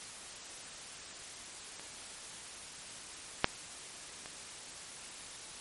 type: clicks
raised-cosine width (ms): 0.3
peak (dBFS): -30 / -7 / -28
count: 3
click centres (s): 1.796 / 3.444 / 4.259
effects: white hiss -47 dBFS RMS until 5.6 s + MP3 48 kbps